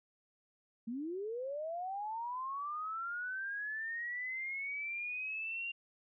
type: linear sweep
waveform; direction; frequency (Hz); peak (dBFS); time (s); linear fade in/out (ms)
sine; up; 218.7 to 2787; -37; 0.87-5.72; 10
effects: none